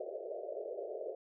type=band-pass noise; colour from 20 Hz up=white; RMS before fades=-42 dBFS; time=0-1.15 s; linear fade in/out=5 ms; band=370 to 660 Hz; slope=96 dB/octave; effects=none